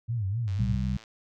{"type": "tone with vibrato", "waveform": "sine", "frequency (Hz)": 106.5, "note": "G#2", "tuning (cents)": 44, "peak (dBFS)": -26, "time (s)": [0.08, 0.76], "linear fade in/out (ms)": 20, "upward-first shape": "sine", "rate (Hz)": 3.9, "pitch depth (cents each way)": 210}
{"type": "click train", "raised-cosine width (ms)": 0.2, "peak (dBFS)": -32, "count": 63, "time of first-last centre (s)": [0.48, 1.039], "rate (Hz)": 111}
{"type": "harmonic tone", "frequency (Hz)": 64.2, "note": "C2", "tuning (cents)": -32, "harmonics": [1, 2, 3], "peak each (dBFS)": [-30, -30, -30], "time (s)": [0.59, 0.97], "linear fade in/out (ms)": 5}
{"effects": []}